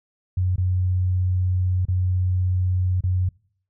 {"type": "tone with dropouts", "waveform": "sine", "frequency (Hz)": 91.6, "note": "F#2", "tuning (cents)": -17, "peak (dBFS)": -18, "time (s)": [0.37, 3.29], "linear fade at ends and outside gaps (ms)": 5, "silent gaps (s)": [[0.56, 0.58], [1.853, 1.884], [3.007, 3.037]], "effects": ["noise-tail reverb RT60 0.6 s tail -25 dB re dry"]}